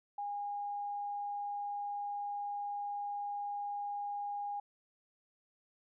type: tone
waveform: sine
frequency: 816 Hz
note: G#5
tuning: 31 cents flat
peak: -36 dBFS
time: 0.18-4.6 s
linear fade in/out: 5 ms
effects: none